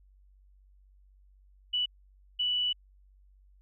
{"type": "tone bursts at uneven times", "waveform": "sine", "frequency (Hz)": 2960, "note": "F#7", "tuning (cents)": 0, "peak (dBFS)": -26, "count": 2, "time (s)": [[1.73, 1.86], [2.39, 2.73]], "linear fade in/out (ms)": 10, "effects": ["added 48 Hz sine -57 dBFS peak until 3.61 s"]}